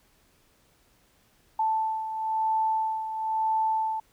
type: beating tone pair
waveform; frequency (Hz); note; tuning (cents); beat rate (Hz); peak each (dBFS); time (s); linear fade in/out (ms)
sine; 880 / 881; A5 / A5; 0 / +2; 1; -25 / -32; 1.59-4; 5
effects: pink hiss -64 dBFS RMS until 4.12 s